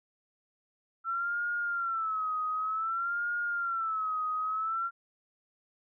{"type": "tone with vibrato", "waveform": "sine", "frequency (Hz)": 1336, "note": "E6", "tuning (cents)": 23, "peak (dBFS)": -29, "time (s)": [1.04, 4.91], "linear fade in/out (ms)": 50, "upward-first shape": "sine", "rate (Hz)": 0.54, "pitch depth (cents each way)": 110, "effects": []}